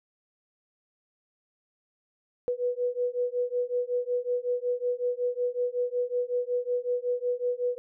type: beating tone pair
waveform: sine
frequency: 488.6 / 494 Hz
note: B4 / B4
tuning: -19 / 0 cents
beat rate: 5.4 Hz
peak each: -29 dBFS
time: 2.48-7.78 s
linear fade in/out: 0 ms
effects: none